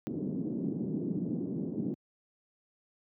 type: band-pass noise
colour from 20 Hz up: pink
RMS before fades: -34 dBFS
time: 0.07-1.94 s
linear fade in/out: 0 ms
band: 170 to 320 Hz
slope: 24 dB/octave
effects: high-pass 100 Hz 12 dB/octave